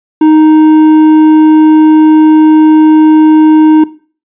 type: tone with hard clipping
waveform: sine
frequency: 311.1 Hz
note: D#4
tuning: in tune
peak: -3 dBFS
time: 0.21-3.84 s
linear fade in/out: 5 ms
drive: 6 dB
effects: noise-tail reverb RT60 0.4 s tail -18 dB re dry + resampled to 8000 Hz